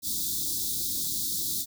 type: band-stop noise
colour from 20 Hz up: white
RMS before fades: -30 dBFS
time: 0.02-1.66 s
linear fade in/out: 50 ms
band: 360 to 3500 Hz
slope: 96 dB/octave
effects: none